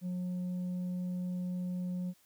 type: tone with tanh clipping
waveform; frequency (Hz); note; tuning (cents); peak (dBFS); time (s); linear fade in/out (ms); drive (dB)
sine; 180.4; F#3; -44; -34; 0.01-2.14; 50; 3
effects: white hiss -67 dBFS RMS until 2.25 s